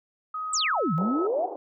sine tone with pitch glide, 1259 to 1292.9 Hz, D#6 to E6, +20 to -34 cents, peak -29 dBFS, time 0.34-1.27 s, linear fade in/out 5 ms, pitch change +46 cents, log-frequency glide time 0.69-0.76 s
sine exponential two-way sweep, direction down then up, 8372 to 147.3 to 764 Hz, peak -23 dBFS, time 0.53-1.46 s, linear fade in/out 5 ms, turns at 0.94 s
pink band-pass noise, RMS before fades -36 dBFS, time 0.98-1.56 s, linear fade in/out 0 ms, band 330 to 870 Hz, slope 48 dB/octave
effects none

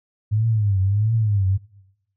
sine tone with vibrato, 103.83 Hz, G#2, in tune, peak -16 dBFS, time 0.31-1.58 s, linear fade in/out 20 ms, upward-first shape triangle, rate 1.5 Hz, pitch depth 180 cents each way, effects noise-tail reverb RT60 0.9 s tail -22 dB re dry

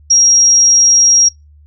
sine tone, 5630 Hz, F8, 13 cents sharp, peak -5 dBFS, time 0.1-1.29 s, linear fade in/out 10 ms, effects noise-tail reverb RT60 0.2 s tail -24 dB re dry + added 74 Hz sine -40 dBFS peak until 1.66 s

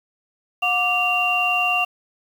sine tone cluster, 723 / 1173 / 2770 Hz, F#5 / D6 / F7, -40 / -2 / -15 cents, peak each -23 / -26 / -19 dBFS, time 0.62-1.85 s, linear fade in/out 10 ms, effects 7-bit

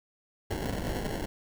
pink noise with sample-and-hold, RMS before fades -33 dBFS, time 0.5-1.26 s, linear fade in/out 10 ms, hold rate 1225 Hz, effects none

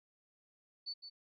sine tone with echo, 4487 Hz, C#8, 20 cents sharp, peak -38 dBFS, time 0.86-0.94 s, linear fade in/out 20 ms, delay 160 ms, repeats 1, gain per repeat -8 dB, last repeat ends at 1.1 s, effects MP3 64 kbps

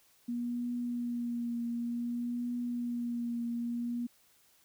sine tone with vibrato, 239 Hz, A#3, 43 cents sharp, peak -32 dBFS, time 0.28-4.07 s, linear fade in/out 10 ms, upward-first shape triangle, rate 0.55 Hz, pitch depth 27 cents each way, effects white hiss -66 dBFS RMS until 4.64 s

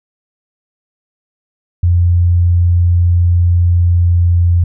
sine tone with pitch glide, 87.31 to 86.81 Hz, F2 to F2, 0 to -10 cents, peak -7 dBFS, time 1.83-4.64 s, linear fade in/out 5 ms, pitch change -10 cents, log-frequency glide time 3.7-4.44 s, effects none

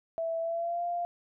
sine tone with pitch glide, 659.3 to 696.1 Hz, E5 to F5, 0 to -6 cents, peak -29 dBFS, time 0.18-1.05 s, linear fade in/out 0 ms, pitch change +94 cents, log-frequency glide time 0.4-0.83 s, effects none

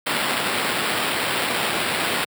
white noise with sample-and-hold, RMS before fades -23 dBFS, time 0.06-2.25 s, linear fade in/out 10 ms, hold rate 6300 Hz, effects high-pass 150 Hz 12 dB/octave

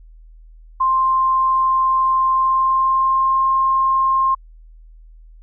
sine tone with pitch glide, 1051 to 1062.6 Hz, C6 to C6, +7 to +26 cents, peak -13 dBFS, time 0.8-4.35 s, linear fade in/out 10 ms, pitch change +19 cents, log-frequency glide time 2.3-3.46 s, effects added 40 Hz sine -40 dBFS peak until 5.42 s

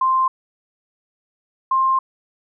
sine tone pair in turn, 1046.5 / 1056.8 Hz, C6 / C6, 0 / +17 cents, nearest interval unison, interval 17 cents, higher second, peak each -14 dBFS, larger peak neither, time 0.01-0.28 / 1.71-1.99 s, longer second, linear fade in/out 5 ms, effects none

